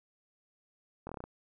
slowing click train, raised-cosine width 1 ms, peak -27 dBFS, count 7, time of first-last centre 1.07-1.24 s, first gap 22 ms, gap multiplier 1.1, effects none

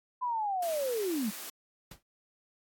sine linear sweep, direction down, 1016 to 191.1 Hz, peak -29 dBFS, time 0.21-1.31 s, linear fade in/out 20 ms
white high-pass noise, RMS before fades -42 dBFS, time 0.62-1.5 s, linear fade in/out 5 ms, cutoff 230 Hz, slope 48 dB/octave
pink noise with exponential decay, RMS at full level -42 dBFS, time 1.91-2.03 s, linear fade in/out 5 ms, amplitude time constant 24 ms
effects AAC 64 kbps

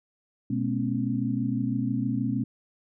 sine tone cluster, 123.4 / 212.9 / 246.2 / 272.4 Hz, B2 / G#3 / B3 / C#4, -1 / +43 / -5 / -30 cents, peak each -30 dBFS, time 0.5-2.44 s, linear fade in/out 5 ms, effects none

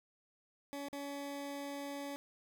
20% pulse tone with dropouts, 282.6 Hz, C#4, 34 cents sharp, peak -36 dBFS, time 0.73-2.16 s, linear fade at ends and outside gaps 0 ms, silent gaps 0.885-0.929 s, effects none

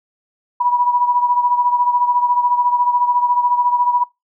sine beating tone pair, 973 / 987 Hz, B5 / B5, -26 / -1 cents, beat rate 14 Hz, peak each -14 / -20 dBFS, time 0.6-4.04 s, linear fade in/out 10 ms, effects noise-tail reverb RT60 0.2 s tail -23 dB re dry

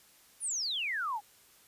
sine exponential sweep, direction down, 10400 to 784 Hz, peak -31 dBFS, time 0.4-1.21 s, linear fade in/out 50 ms, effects white hiss -61 dBFS RMS until 1.67 s + resampled to 32000 Hz

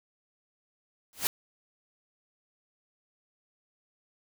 white noise with exponential growth, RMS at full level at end -23 dBFS, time 1.13-1.27 s, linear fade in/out 0 ms, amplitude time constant 30 ms, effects none

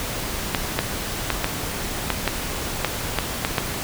clicks, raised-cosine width 0.3 ms, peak -3 dBFS, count 10, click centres 0.548 / 0.79 / 1.303 / 1.444 / 2.103 / 2.277 / 2.847 / 3.187 / 3.449 / 3.582 s, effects pink hiss -28 dBFS RMS until 3.83 s

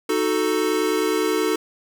square chord, D# diminished, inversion none, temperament equal, 311.1 / 370 / 440 Hz, D#4 / F#4 / A4, 0 / 0 / 0 cents, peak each -25 / -25 / -23 dBFS, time 0.09-1.56 s, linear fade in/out 5 ms, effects none

